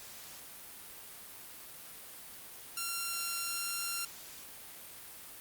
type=tone; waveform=5% pulse; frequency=1375 Hz; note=F6; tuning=27 cents flat; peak=-23 dBFS; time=2.77-4.05 s; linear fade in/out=2 ms; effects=white hiss -49 dBFS RMS until 5.4 s + Opus 48 kbps